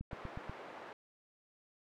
click train, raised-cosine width 5 ms, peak -30 dBFS, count 5, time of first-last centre 0.01-0.496 s, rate 8.23 Hz
pink band-pass noise, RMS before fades -50 dBFS, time 0.11-0.93 s, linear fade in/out 2 ms, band 420 to 1600 Hz, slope 12 dB/octave
effects none

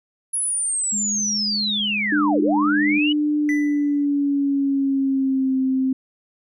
sine linear two-way sweep, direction down then up, 10548 to 306.6 to 3001 Hz, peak -20 dBFS, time 0.33-3.13 s, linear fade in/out 10 ms, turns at 2.41 s
sine tone, 207.7 Hz, G#3, in tune, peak -27 dBFS, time 0.92-2.99 s, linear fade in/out 10 ms
sine tone with pitch glide, 298.1 to 262.5 Hz, D4 to C4, +26 to +6 cents, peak -17 dBFS, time 2.12-5.93 s, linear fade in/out 5 ms, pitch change -220 cents, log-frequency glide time 3.38-5.57 s
triangle tone with exponential decay, 1992 Hz, B6, 14 cents sharp, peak -20 dBFS, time 3.49-4.05 s, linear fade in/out 1 ms, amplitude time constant 120 ms
effects none

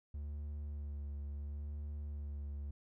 triangle tone with vibrato, 72.6 Hz, D2, 19 cents flat, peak -38 dBFS, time 0.14-2.71 s, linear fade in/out 5 ms, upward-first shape sine, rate 0.72 Hz, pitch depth 24 cents each way, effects none

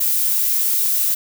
violet noise, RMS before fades -18 dBFS, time 0-1.15 s, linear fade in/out 10 ms, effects none

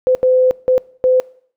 sine tone bursts at uneven times, 511 Hz, C5, 41 cents flat, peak -9 dBFS, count 4, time 0.07-0.15 / 0.23-0.51 / 0.68-0.78 / 1.04-1.2 s, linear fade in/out 0 ms, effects noise-tail reverb RT60 0.6 s tail -23 dB re dry

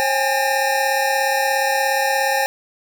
square tone cluster, 538 / 798 / 835 / 1811 Hz, C5 / G5 / G#5 / A6, +48 / +31 / +9 / +49 cents, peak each -23 dBFS, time 0-2.46 s, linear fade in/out 0 ms, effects none

